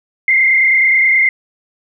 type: tone with frequency modulation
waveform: sine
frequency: 2100 Hz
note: C7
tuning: 6 cents sharp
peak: -8 dBFS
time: 0.28-1.29 s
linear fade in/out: 2 ms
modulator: 29.4 Hz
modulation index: 2
effects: none